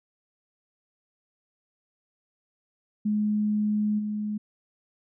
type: tone with level steps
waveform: sine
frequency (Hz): 210.6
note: G#3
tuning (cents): +24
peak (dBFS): -22 / -27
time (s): 3.05-4.38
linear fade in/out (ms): 10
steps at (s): 3.98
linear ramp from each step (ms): 20
effects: none